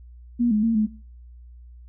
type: tone with pitch steps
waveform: sine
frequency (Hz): 239.2 / 211.9 / 227.9 / 214.5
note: A#3 / G#3 / A#3 / A3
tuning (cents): +45 / +35 / -39 / -44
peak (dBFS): -17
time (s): 0.39-0.87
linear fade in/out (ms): 20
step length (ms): 120
effects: noise-tail reverb RT60 0.4 s tail -19 dB re dry + added 60 Hz sine -42 dBFS peak until 1.88 s